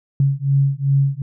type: beating tone pair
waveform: sine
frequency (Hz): 137.1 / 139.7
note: C#3 / C#3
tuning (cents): -19 / +14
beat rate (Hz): 2.6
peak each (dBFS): -17 / -17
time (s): 0.2-1.22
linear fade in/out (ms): 2
effects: none